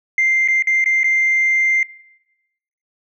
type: tone with dropouts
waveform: sine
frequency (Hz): 2093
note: C7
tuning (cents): 0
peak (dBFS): -11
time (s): 0.18-1.83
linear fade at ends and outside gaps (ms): 2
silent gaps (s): 0.477-0.484 / 0.624-0.671 / 0.842-0.859 / 1.033-1.042
effects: noise-tail reverb RT60 1.0 s tail -23 dB re dry + tanh soft clip ceiling -9 dBFS